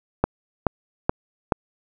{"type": "click train", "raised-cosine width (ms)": 1, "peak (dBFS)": -3, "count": 4, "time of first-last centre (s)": [0.24, 1.522], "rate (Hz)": 2.34, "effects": []}